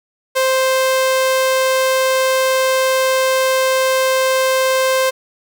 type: tone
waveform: sawtooth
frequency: 523.3 Hz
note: C5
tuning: in tune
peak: -9 dBFS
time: 0.35-5.11 s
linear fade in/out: 20 ms
effects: none